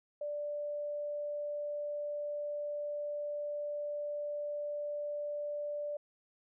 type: tone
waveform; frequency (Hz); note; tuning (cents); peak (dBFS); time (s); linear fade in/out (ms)
sine; 587.3; D5; 0; -35; 0.21-5.97; 5
effects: none